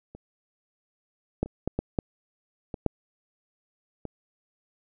clicks, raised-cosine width 2 ms, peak -29 / -11 / -27 / -13 / -13 / -11 / -20 / -9 / -21 dBFS, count 9, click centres 0.15 / 1.43 / 1.46 / 1.676 / 1.79 / 1.988 / 2.742 / 2.863 / 4.053 s, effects none

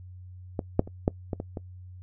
clicks, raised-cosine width 2 ms, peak -14 / -6 / -27 / -8 / -16 / -19 / -20 dBFS, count 7, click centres 0.592 / 0.794 / 0.875 / 1.079 / 1.332 / 1.401 / 1.572 s, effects noise-tail reverb RT60 0.1 s tail -22 dB re dry + added 91 Hz sine -42 dBFS peak until 2.02 s

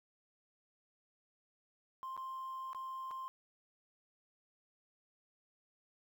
sine tone with dropouts, 1051 Hz, C6, 7 cents sharp, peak -39 dBFS, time 2.03-3.28 s, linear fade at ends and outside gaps 0 ms, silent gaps 2.166-2.176 / 2.731-2.748 / 3.109-3.113 s, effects tanh soft clip ceiling -39 dBFS + 11-bit

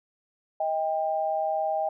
sine tone pair together, 632 / 794 Hz, D#5 / G5, +27 / +22 cents, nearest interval major third, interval 395 cents, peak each -27 dBFS, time 0.6-1.89 s, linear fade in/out 5 ms, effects none

